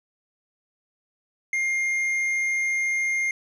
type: tone with tanh clipping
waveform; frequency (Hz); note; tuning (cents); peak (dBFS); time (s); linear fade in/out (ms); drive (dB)
sine; 2119; C7; +21; -23; 1.53-3.31; 2; 6
effects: none